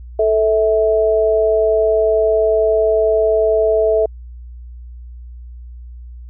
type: tone pair together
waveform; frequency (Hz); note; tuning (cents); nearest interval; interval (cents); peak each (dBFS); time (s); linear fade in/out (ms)
sine; 438.9 / 650; A4 / E5; -4 / -24; perfect fifth; 680; -14; 0.19-4.06; 5
effects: added 60 Hz sine -31 dBFS peak until 6.29 s